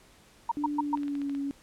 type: tone bursts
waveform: sine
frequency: 932.3 Hz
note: A#5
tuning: in tune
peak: -23 dBFS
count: 4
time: 0.49-0.954 s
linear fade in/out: 5 ms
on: 26 ms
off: 120 ms
type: tone with pitch glide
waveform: sine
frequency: 293.2 to 279.6 Hz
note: D4 to C#4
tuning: -3 to +15 cents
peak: -29 dBFS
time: 0.57-1.51 s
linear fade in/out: 0 ms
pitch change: -82 cents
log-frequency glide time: 0.79-1.35 s
type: clicks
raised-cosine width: 0.3 ms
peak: -31 dBFS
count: 7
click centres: 0.974 / 1.033 / 1.081 / 1.153 / 1.217 / 1.296 / 1.35 s
effects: pink hiss -58 dBFS RMS until 1.62 s + low-pass 11000 Hz 12 dB/octave